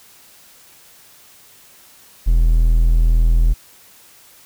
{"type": "tone", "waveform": "triangle", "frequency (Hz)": 41, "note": "E1", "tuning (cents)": -9, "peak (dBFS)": -8, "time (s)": [2.26, 3.54], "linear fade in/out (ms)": 20, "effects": ["white hiss -47 dBFS RMS until 4.45 s"]}